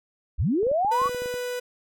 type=linear sweep; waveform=sine; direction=up; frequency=39.19 to 1167 Hz; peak=-20 dBFS; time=0.38-1.09 s; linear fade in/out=20 ms
type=clicks; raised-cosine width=2 ms; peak=-26 dBFS; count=11; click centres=0.631 / 0.668 / 0.715 / 0.848 / 1.017 / 1.058 / 1.094 / 1.147 / 1.22 / 1.259 / 1.341 s
type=tone; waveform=45% pulse; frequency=493.9 Hz; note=B4; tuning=in tune; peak=-28 dBFS; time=0.91-1.6 s; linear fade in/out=10 ms
effects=none